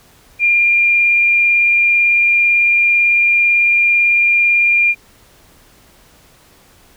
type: tone with vibrato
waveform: sine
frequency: 2400 Hz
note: D7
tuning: 37 cents sharp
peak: -9 dBFS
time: 0.39-4.95 s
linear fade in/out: 50 ms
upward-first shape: sine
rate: 18 Hz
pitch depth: 8 cents each way
effects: pink hiss -48 dBFS RMS until 6.96 s